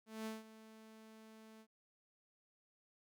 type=tone with ADSR envelope; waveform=sawtooth; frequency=220 Hz; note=A3; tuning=in tune; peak=-37 dBFS; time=0.06-1.67 s; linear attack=200 ms; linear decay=170 ms; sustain=-16 dB; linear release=67 ms; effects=none